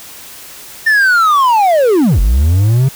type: linear two-way sweep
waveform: triangle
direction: down then up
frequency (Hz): 1807 to 43.65 to 137.6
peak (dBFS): -5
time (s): 0.86-2.89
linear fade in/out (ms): 10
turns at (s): 2.2
effects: white hiss -33 dBFS RMS until 2.95 s